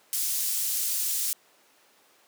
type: high-pass noise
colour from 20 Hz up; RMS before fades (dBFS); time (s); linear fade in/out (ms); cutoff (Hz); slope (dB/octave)
pink; -28; 0.13-1.33; 0; 7300; 12
effects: pink hiss -60 dBFS RMS until 2.27 s + high-pass 400 Hz 12 dB/octave